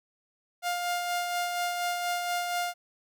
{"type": "tone with tremolo", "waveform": "sawtooth", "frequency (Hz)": 705, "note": "F5", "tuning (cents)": 16, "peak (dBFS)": -23, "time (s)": [0.62, 2.74], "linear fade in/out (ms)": 50, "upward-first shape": "sine", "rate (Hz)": 4.2, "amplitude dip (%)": 35, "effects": []}